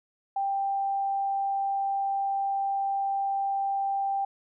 sine tone, 788 Hz, G5, 9 cents sharp, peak -25 dBFS, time 0.36-4.25 s, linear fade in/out 5 ms, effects none

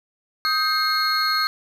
triangle tone cluster, 1257 / 1570 / 2139 / 4286 Hz, D#6 / G6 / C7 / C8, +17 / +2 / +38 / +41 cents, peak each -21 / -24 / -29 / -21 dBFS, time 0.45-1.47 s, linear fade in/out 0 ms, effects none

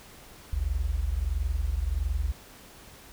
sine tone pair together, 51.81 / 73.3 Hz, G#1 / D2, -3 / -3 cents, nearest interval tritone, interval 600 cents, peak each -28 dBFS, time 0.53-2.32 s, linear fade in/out 0 ms, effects pink hiss -50 dBFS RMS until 3.12 s

